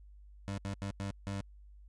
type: tone bursts at uneven times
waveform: 25% pulse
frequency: 98.8 Hz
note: G2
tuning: 14 cents sharp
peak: -32 dBFS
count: 5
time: 0.48-0.58 / 0.65-0.74 / 0.82-0.91 / 1-1.11 / 1.27-1.41 s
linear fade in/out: 0 ms
effects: added 50 Hz sine -52 dBFS peak until 1.88 s + resampled to 22050 Hz